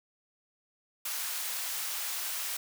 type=high-pass noise; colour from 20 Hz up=white; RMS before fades=-35 dBFS; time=1.05-2.57 s; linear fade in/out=5 ms; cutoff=840 Hz; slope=12 dB/octave; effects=none